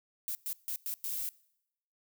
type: noise bursts at uneven times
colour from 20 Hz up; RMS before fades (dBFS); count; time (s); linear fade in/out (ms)
violet; -36; 5; 0.28-0.35 / 0.46-0.53 / 0.68-0.76 / 0.86-0.94 / 1.04-1.29; 0
effects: noise-tail reverb RT60 0.8 s tail -23 dB re dry